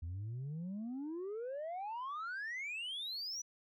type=exponential sweep; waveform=sine; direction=up; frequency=80 to 6000 Hz; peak=-37 dBFS; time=0.02-3.42 s; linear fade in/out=10 ms; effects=tanh soft clip ceiling -38 dBFS